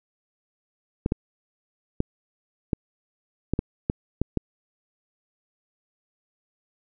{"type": "clicks", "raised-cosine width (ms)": 3, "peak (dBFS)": -9, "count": 9, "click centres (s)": [1.061, 1.121, 2.004, 2.732, 3.536, 3.591, 3.899, 4.216, 4.373], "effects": []}